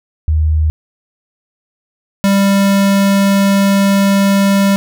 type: tone pair in turn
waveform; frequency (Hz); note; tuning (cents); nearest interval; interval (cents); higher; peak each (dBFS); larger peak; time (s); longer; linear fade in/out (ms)
sine / square; 77.78 / 197.58; D#2 / G3; 0 / +14; octave + major third; 1614; second; -9; neither; 0.28-0.7 / 2.24-4.76; second; 0
effects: none